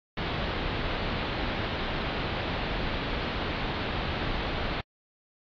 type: low-pass noise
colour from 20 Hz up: pink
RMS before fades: -31 dBFS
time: 0.17-4.81 s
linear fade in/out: 5 ms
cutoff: 4100 Hz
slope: 48 dB/octave
effects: AAC 48 kbps